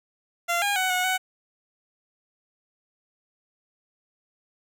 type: tone with pitch steps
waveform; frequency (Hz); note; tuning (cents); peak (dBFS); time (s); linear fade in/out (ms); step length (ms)
15% pulse; 689 / 811 / 747 / 731 / 747; F5 / G#5 / F#5 / F#5 / F#5; -24 / -41 / +16 / -21 / +16; -16; 0.48-1.18; 20; 140
effects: none